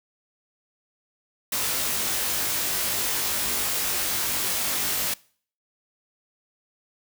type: noise with comb filter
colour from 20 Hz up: white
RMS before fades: -26 dBFS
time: 1.52-5.14 s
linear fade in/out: 5 ms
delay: 20 ms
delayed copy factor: +0.95
effects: noise-tail reverb RT60 0.5 s tail -23 dB re dry